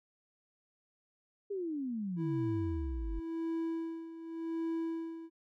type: exponential sweep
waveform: sine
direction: down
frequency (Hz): 414.3 to 44.53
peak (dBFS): -34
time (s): 1.5-3.2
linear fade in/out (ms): 10
type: tone with tremolo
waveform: triangle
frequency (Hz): 328.6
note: E4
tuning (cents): -5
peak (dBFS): -30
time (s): 2.16-5.3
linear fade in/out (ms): 50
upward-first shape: sine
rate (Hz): 0.88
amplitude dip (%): 75
effects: none